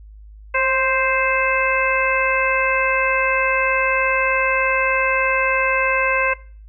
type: harmonic tone with a mistuned harmonic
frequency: 523.3 Hz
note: C5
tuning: in tune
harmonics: 1 / 2 / 3 / 4 / 5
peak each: -22 / -22 / -22 / -22 / -22 dBFS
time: 0.54-6.34 s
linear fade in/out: 10 ms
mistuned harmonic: 1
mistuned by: +28 cents
effects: noise-tail reverb RT60 0.4 s tail -20 dB re dry + added 52 Hz sine -38 dBFS peak until 6.68 s